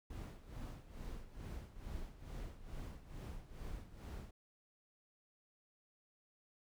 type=noise with tremolo; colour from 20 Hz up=brown; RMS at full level=-45 dBFS; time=0.1-4.31 s; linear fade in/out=5 ms; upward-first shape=sine; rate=2.3 Hz; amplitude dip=75%; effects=none